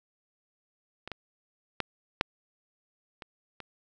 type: clicks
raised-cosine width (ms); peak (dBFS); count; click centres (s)
0.3; -23 / -20 / -12 / -7 / -25 / -25; 6; 1.076 / 1.117 / 1.803 / 2.211 / 3.222 / 3.603
effects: none